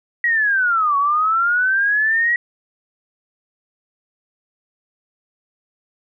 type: linear two-way sweep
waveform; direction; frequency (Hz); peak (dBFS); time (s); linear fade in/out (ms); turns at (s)
sine; down then up; 1927 to 1108.7 to 1927; -14; 0.24-2.36; 2; 0.97
effects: none